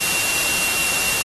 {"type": "tone in noise", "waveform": "sine", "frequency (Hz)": 2748, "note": "F7", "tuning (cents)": -29, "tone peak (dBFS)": -24, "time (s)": [0, 1.23], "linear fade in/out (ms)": 20, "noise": "white", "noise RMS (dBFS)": -21, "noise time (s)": [0, 1.23], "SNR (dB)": -6, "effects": ["AAC 32 kbps"]}